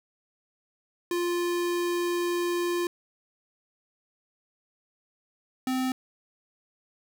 square tone pair in turn, 349.2 / 258.3 Hz, F4 / C4, 0 / -22 cents, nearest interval perfect fourth, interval 522 cents, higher first, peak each -26 dBFS, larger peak neither, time 1.11-2.87 / 5.67-5.92 s, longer first, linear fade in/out 2 ms, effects none

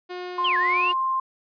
sawtooth tone with tremolo, 360 Hz, F#4, 47 cents flat, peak -27 dBFS, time 0.09-0.94 s, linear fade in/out 20 ms, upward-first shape sine, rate 1.9 Hz, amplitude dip 25%
sine tone, 1052 Hz, C6, 9 cents sharp, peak -21 dBFS, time 0.38-1.2 s, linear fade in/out 5 ms
sine linear two-way sweep, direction down then up, 3322 to 1661.2 to 2879 Hz, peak -22 dBFS, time 0.44-0.92 s, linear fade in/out 10 ms, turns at 0.57 s
effects resampled to 11025 Hz

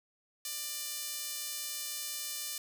sawtooth tone with high-pass filter, 594 Hz, D5, 20 cents sharp, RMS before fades -39 dBFS, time 0.45-2.58 s, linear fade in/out 2 ms, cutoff 5000 Hz, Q 0.74, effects 10-bit

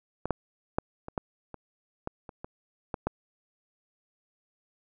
clicks, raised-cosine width 1 ms, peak -17 / -11 / -11 / -24 / -15 / -26 / -18 / -28 / -24 / -17 / -13 dBFS, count 11, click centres 0.256 / 0.307 / 0.785 / 1.084 / 1.178 / 1.543 / 2.074 / 2.292 / 2.445 / 2.942 / 3.07 s, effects none

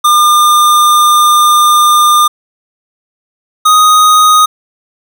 square tone pair in turn, 1204 / 1246.5 Hz, D6 / D#6, +43 / +3 cents, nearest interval minor second, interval 60 cents, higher second, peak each -5 / -4 dBFS, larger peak second, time 0.04-2.28 / 3.65-4.46 s, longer first, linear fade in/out 10 ms, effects none

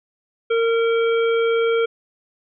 harmonic tone, 459.1 Hz, A#4, 26 cents flat, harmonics 1 / 3 / 5 / 7, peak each -16 / -26 / -30 / -33 dBFS, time 0.5-1.86 s, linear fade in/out 10 ms, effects none

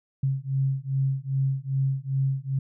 sine beating tone pair, 133.9 / 136.4 Hz, C3 / C#3, +40 / -28 cents, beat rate 2.5 Hz, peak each -26 dBFS, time 0.23-2.59 s, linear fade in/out 5 ms, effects none

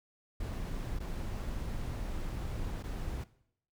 brown noise with dropouts, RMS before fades -37 dBFS, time 0.4-3.24 s, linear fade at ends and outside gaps 5 ms, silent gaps 0.989-1.001 / 2.827-2.837 s, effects noise-tail reverb RT60 0.7 s tail -18 dB re dry

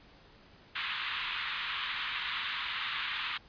white band-pass noise, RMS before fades -36 dBFS, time 0.75-3.38 s, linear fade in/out 10 ms, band 1000 to 3700 Hz, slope 48 dB/octave, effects pink hiss -58 dBFS RMS until 3.48 s + resampled to 11025 Hz

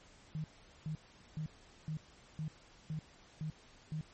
sine tone bursts, 155.56 Hz, D#3, in tune, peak -36 dBFS, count 8, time 0.35-4.01 s, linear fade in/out 0 ms, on 90 ms, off 420 ms, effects pink hiss -61 dBFS RMS until 4.13 s + MP3 32 kbps

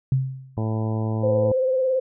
sine tone with exponential decay, 132.1 Hz, C3, 17 cents sharp, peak -14 dBFS, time 0.12-0.63 s, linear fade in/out 2 ms, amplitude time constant 110 ms
harmonic tone, 110 Hz, A2, in tune, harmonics 1 / 2 / 3 / 4 / 5 / 6 / 7 / 8 / 9, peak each -23 / -29 / -33 / -35 / -37 / -39 / -40 / -41 / -42 dBFS, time 0.57-1.52 s, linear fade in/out 5 ms
sine tone with vibrato, 519 Hz, C5, 14 cents flat, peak -18 dBFS, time 1.23-2 s, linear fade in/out 10 ms, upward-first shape triangle, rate 18 Hz, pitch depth 43 cents each way
effects none

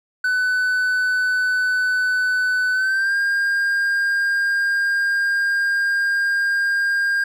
triangle tone with pitch glide, 1500 to 1607.7 Hz, F#6 to G6, +23 to +43 cents, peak -15 dBFS, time 0.24-7.24 s, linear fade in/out 5 ms, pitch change +120 cents, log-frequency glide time 2.71-3.16 s, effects none

